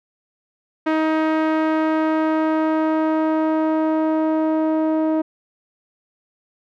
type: tone with low-pass filter sweep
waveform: sawtooth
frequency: 315.2 Hz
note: D#4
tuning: 23 cents sharp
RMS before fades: -19 dBFS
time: 0.86-5.22 s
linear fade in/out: 10 ms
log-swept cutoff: 1900 to 710 Hz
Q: 1
effects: none